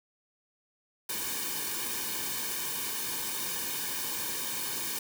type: noise with comb filter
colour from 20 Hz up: white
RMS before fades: -34 dBFS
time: 1.09-4.99 s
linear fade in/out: 5 ms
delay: 1.5 ms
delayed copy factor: -0.85
effects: none